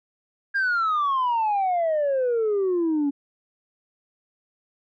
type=exponential sweep; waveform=sine; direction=down; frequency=1628 to 277.1 Hz; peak=-18 dBFS; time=0.54-3.11 s; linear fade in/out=20 ms; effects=tanh soft clip ceiling -18 dBFS